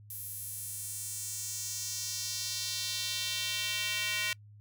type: tone with high-pass filter sweep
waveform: square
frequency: 209.3 Hz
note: G#3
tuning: 14 cents sharp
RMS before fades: -36 dBFS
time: 0.1-4.33 s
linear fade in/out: 2 ms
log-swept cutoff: 12000 to 2300 Hz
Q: 1.9
effects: noise-tail reverb RT60 0.1 s tail -26 dB re dry + added 104 Hz sine -51 dBFS peak until 4.6 s